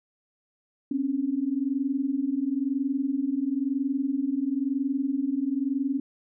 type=tone pair together; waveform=sine; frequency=260 / 281 Hz; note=C4 / C#4; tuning=-11 / +24 cents; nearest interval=minor second; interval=135 cents; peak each=-28 / -26 dBFS; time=0.91-6 s; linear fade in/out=5 ms; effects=none